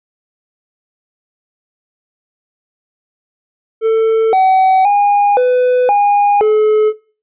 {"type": "tone with pitch steps", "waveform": "triangle", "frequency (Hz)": [445.8, 757, 816, 499.9, 817, 429], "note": ["A4", "F#5", "G#5", "B4", "G#5", "A4"], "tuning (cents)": [23, 39, -31, 21, -29, -44], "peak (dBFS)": -6, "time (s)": [3.81, 6.93], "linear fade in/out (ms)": 50, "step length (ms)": 520, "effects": ["noise-tail reverb RT60 0.4 s tail -18 dB re dry", "resampled to 8000 Hz"]}